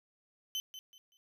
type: tone with echo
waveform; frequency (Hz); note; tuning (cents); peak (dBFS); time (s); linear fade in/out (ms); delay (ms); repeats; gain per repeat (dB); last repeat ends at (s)
35% pulse; 3054; G7; -46; -32; 0.55-0.6; 0; 190; 3; -11; 1.17
effects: none